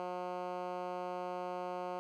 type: tone with band-pass filter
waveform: 10% pulse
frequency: 180 Hz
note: F#3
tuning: 47 cents flat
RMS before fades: -40 dBFS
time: 0-1.99 s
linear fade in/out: 0 ms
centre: 670 Hz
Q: 0.98
effects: none